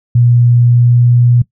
sine tone with pitch glide, 120.5 to 121.27 Hz, B2 to B2, -42 to -31 cents, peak -5 dBFS, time 0.15-1.42 s, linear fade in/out 5 ms, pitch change +11 cents, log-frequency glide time 0.59-1.09 s, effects noise-tail reverb RT60 0.1 s tail -19 dB re dry

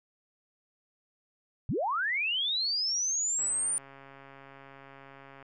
sine linear sweep, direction up, 82.41 to 9290 Hz, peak -27 dBFS, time 1.69-3.78 s, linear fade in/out 0 ms
click train, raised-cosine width 0.5 ms, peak -35 dBFS, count 280, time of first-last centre 3.39-5.426 s, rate 137 Hz
effects none

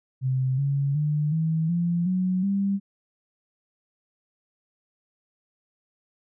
sine tone with pitch steps, 130.4 / 139.76 / 149.79 / 160.54 / 172.06 / 184.41 / 197.65 Hz, C3 / C#3 / D3 / E3 / F3 / F#3 / G3, -5 / +15 / +35 / -45 / -26 / -6 / +15 cents, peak -21 dBFS, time 0.21-2.8 s, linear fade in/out 50 ms, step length 370 ms, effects none

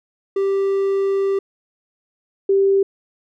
triangle / sine tone pair in turn, 392 / 392 Hz, G4 / G4, 0 / 0 cents, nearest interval unison, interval 0 cents, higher neither, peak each -14 / -12 dBFS, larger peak second, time 0.36-1.39 / 2.49-2.83 s, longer first, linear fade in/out 5 ms, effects none

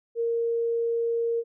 sine tone, 464.4 Hz, A#4, 7 cents flat, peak -23 dBFS, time 0.15-1.44 s, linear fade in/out 50 ms, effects none

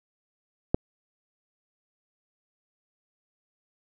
click, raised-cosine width 2 ms, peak -7 dBFS, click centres 0.745 s, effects none

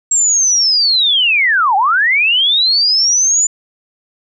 sine linear two-way sweep, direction down then up, 7590 to 747 to 7080 Hz, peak -9 dBFS, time 0.11-3.47 s, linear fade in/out 5 ms, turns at 1.76 s, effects none

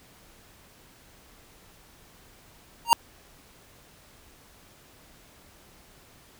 square tone with exponential growth, 932.3 Hz, A#5, in tune, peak -10 dBFS, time 2.85-2.93 s, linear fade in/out 0 ms, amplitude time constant 17 ms, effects pink hiss -55 dBFS RMS until 6.39 s

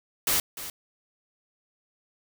white noise with echo, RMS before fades -24 dBFS, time 0.27-0.4 s, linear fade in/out 2 ms, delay 300 ms, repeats 1, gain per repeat -13 dB, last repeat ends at 0.7 s, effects none

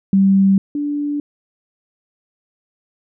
sine tone pair in turn, 194.4 / 291.3 Hz, G3 / D4, -14 / -14 cents, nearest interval perfect fifth, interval 700 cents, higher second, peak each -9 / -18 dBFS, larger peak first, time 0.13-0.58 / 0.75-1.2 s, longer neither, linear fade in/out 2 ms, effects none

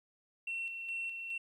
sine tone with tremolo, 2713 Hz, E7, 49 cents sharp, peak -34 dBFS, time 0.47-1.38 s, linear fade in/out 5 ms, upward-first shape square, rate 2.4 Hz, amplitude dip 45%, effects tanh soft clip ceiling -32 dBFS + 12-bit

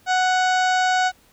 harmonic tone with a mistuned harmonic, 740 Hz, F#5, in tune, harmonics 1 / 2 / 3 / 4 / 5 / 6 / 7 / 8 / 9 / 10, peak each -18 / -22 / -32 / -33 / -33 / -35 / -39 / -39 / -39 / -39 dBFS, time 0.06-1.12 s, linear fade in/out 50 ms, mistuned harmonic 5, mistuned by +41 cents, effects pink hiss -56 dBFS RMS until 1.32 s

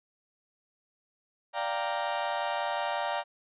35% pulse chord, G minor seventh, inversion second, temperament equal, 587.3 / 698.5 / 784 / 932.3 Hz, D5 / F5 / G5 / Bb5, 0 / 0 / 0 / 0 cents, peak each -33 / -33 / -34 / -32 dBFS, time 1.53-3.24 s, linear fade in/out 50 ms, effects resampled to 8000 Hz

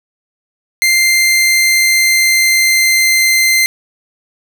sawtooth tone with pitch glide, 2092 to 2080 Hz, C7 to C7, -1 to -11 cents, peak -5 dBFS, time 0.82-3.66 s, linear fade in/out 0 ms, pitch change -10 cents, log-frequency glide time 0.96-3.34 s, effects none

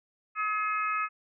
harmonic tone, 424.5 Hz, G#4, 38 cents sharp, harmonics 3 / 4 / 5 / 6, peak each -28 / -38 / -38 / -35 dBFS, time 0.35-1.09 s, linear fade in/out 50 ms, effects none

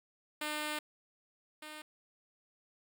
5% pulse tone pair in turn, 301.9 / 305.6 Hz, D4 / D#4, +48 / -31 cents, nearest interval unison, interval 21 cents, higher second, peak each -24 / -34 dBFS, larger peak first, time 0.41-0.79 / 1.62-1.82 s, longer first, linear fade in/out 5 ms, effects none

